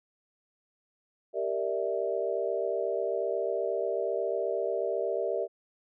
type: chord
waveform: sine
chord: E half-diminished seventh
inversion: first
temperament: equal with one note detuned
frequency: 392 / 466.2 / 587.3 / 655.5 Hz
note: G4 / Bb4 / D5 / E5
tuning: 0 / 0 / 0 / -10 cents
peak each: -33 dBFS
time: 1.33-5.48 s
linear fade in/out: 50 ms
effects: none

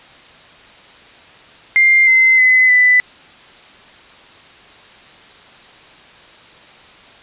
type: tone with pitch steps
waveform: sine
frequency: 2100 / 2064 / 2028 / 1993.6 Hz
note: C7 / C7 / B6 / B6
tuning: +6 / -24 / +45 / +16 cents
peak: -7 dBFS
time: 1.76-3 s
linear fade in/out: 0 ms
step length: 310 ms
effects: white hiss -42 dBFS RMS until 7.22 s + resampled to 8000 Hz

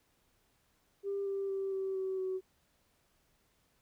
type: tone with pitch steps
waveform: sine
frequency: 397.7 / 393.1 / 388.6 / 384.2 / 379.7 / 375.4 Hz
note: G4 / G4 / G4 / G4 / F#4 / F#4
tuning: +25 / +5 / -15 / -35 / +45 / +25 cents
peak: -32 dBFS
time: 1.03-2.41 s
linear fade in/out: 50 ms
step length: 230 ms
effects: tanh soft clip ceiling -28 dBFS + pink hiss -73 dBFS RMS until 3.81 s

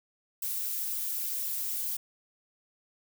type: noise with flanger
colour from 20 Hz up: violet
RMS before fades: -33 dBFS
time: 0.42-1.97 s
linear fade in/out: 5 ms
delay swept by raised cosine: 0.46 to 6.16 ms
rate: 3.9 Hz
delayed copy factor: -0.7
effects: none

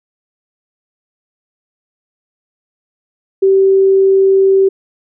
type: tone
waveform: sine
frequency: 386.6 Hz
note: G4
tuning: 24 cents flat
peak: -6 dBFS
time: 3.42-4.69 s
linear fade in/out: 10 ms
effects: none

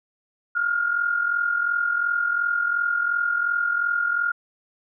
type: tone pair together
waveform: sine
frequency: 1378.2 / 1421 Hz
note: F6 / F6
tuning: -23 / +30 cents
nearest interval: minor second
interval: 53 cents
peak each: -27 / -21 dBFS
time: 0.55-4.32 s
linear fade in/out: 10 ms
effects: none

